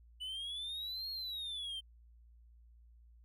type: exponential two-way sweep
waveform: triangle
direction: up then down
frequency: 2960 to 4307 to 3100 Hz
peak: -38 dBFS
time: 0.2-1.81 s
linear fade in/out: 20 ms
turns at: 1.1 s
effects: added 58 Hz sine -58 dBFS peak until 3.24 s